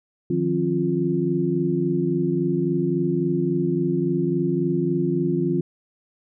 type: tone cluster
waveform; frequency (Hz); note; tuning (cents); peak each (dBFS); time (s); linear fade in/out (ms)
sine; 152.6 / 176.2 / 268.7 / 349.3; D#3 / F3 / C4 / F4; -33 / +16 / +46 / 0; -26 / -25 / -26 / -23; 0.3-5.61; 5
effects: none